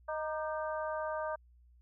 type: harmonic tone with a mistuned harmonic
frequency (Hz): 311.1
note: D#4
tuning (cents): 0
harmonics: 2 / 3 / 4 / 5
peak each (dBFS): -36 / -40 / -42 / -44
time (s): 0.08-1.36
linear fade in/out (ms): 10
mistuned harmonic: 4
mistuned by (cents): -59
effects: added 60 Hz sine -59 dBFS peak until 1.81 s